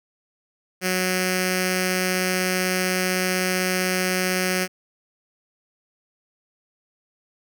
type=tone with notch filter; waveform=5% pulse; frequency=184.2 Hz; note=F#3; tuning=7 cents flat; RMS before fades=-23 dBFS; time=0.81-4.68 s; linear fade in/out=50 ms; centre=980 Hz; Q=0.78; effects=none